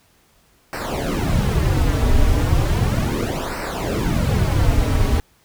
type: noise with flanger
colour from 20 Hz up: brown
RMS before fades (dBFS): -18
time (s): 0.73-5.2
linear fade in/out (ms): 0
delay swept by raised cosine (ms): 0.29 to 5.79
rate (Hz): 0.35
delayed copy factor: -0.85
effects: pink hiss -57 dBFS RMS until 5.44 s